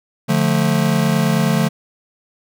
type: chord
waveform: square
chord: D minor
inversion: none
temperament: just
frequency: 146.83 / 176.2 / 220.2 Hz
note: D3 / F3 / A3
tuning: 0 / +16 / +2 cents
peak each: -19 dBFS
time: 0.28-1.69 s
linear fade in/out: 20 ms
effects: none